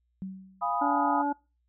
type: tone with exponential decay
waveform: sine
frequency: 189.8 Hz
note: F#3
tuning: 44 cents sharp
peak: -31 dBFS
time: 0.22-0.78 s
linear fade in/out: 0 ms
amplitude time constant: 120 ms
type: chord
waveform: sine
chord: F half-diminished seventh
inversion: none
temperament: equal with one note detuned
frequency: 698.5 / 822 / 987.8 / 1244.5 Hz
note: F5 / Ab5 / Cb6 / Eb6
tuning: 0 / -18 / 0 / 0 cents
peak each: -32 / -32 / -31 / -31 dBFS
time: 0.61-1.23 s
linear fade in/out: 20 ms
type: harmonic tone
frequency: 286.9 Hz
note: D4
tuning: 40 cents flat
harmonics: 1 / 2 / 3 / 5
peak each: -29 / -38 / -28 / -40 dBFS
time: 0.81-1.33 s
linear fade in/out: 10 ms
effects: noise-tail reverb RT60 0.3 s tail -26 dB re dry + added 60 Hz sine -70 dBFS peak until 1.68 s